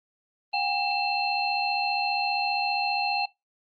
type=tone cluster; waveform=sine; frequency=733 / 808 / 2675 / 4187 Hz; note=F#5 / G#5 / E7 / C8; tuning=-16 / -48 / +25 / 0 cents; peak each=-32 / -27 / -29 / -31 dBFS; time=0.53-3.26 s; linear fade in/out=10 ms; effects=noise-tail reverb RT60 0.2 s tail -23 dB re dry + Opus 32 kbps